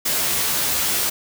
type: noise with comb filter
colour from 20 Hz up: white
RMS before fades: -21 dBFS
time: 0.05-1.1 s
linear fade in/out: 10 ms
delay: 14 ms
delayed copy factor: +0.8
effects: none